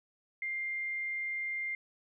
sine tone, 2100 Hz, C7, 6 cents sharp, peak -33 dBFS, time 0.42-1.75 s, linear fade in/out 2 ms, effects none

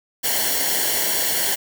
white noise with comb filter, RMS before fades -21 dBFS, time 0.23-1.56 s, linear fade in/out 20 ms, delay 0.8 ms, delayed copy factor -0.7, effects none

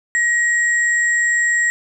sine tone pair together, 1897 / 7581 Hz, A#6 / A#8, +30 / +28 cents, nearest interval 2 octaves, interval 2398 cents, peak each -14 / -24 dBFS, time 0.15-1.7 s, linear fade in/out 0 ms, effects none

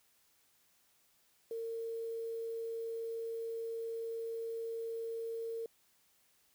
sine tone with quantisation, 456.5 Hz, A#4, 36 cents flat, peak -37 dBFS, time 1.51-5.66 s, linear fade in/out 2 ms, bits 10, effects white hiss -71 dBFS RMS until 6.54 s

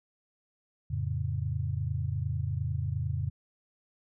sine chord, F augmented, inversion none, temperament equal, 87.31 / 110 / 138.59 Hz, F2 / A2 / C#3, 0 / 0 / 0 cents, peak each -33 dBFS, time 0.9-3.3 s, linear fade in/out 10 ms, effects none

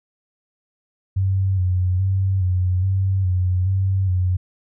sine tone with vibrato, 93.5 Hz, F#2, 19 cents sharp, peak -16 dBFS, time 1.16-4.37 s, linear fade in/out 10 ms, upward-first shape square, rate 1.2 Hz, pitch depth 43 cents each way, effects none

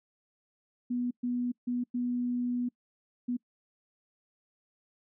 sine tone bursts at uneven times, 244.9 Hz, B3, 14 cents flat, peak -28 dBFS, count 5, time 0.9-1.11 / 1.23-1.52 / 1.67-1.84 / 1.94-2.69 / 3.28-3.37 s, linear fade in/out 10 ms, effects noise-tail reverb RT60 0.1 s tail -25 dB re dry

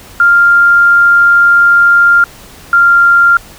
sine tone pair in turn, 1396.9 / 1391 Hz, F6 / F6, 0 / -7 cents, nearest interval unison, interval 7 cents, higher first, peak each -3 dBFS, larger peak neither, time 0.2-2.24 / 2.73-3.37 s, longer first, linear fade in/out 2 ms, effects pink hiss -35 dBFS RMS until 3.58 s

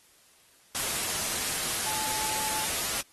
sine tone in noise, 865 Hz, A5, 30 cents flat, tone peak -37 dBFS, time 1.86-2.65 s, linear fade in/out 0 ms, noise white, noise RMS -30 dBFS, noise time 0.75-3.01 s, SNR -10 dB, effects white hiss -60 dBFS RMS until 3.12 s + AAC 32 kbps

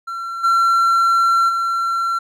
triangle tone with level steps, 1359 Hz, F6, 48 cents flat, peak -22 / -10 / -15 dBFS, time 0.07-2.19 s, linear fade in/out 10 ms, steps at 0.43 / 1.48 s, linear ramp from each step 20 ms, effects none

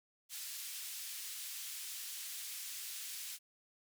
white band-pass noise, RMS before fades -45 dBFS, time 0.29-3.39 s, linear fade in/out 50 ms, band 2400 to 15000 Hz, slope 12 dB/octave, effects none

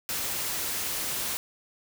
white noise, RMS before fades -31 dBFS, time 0.09-1.37 s, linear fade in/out 0 ms, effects none

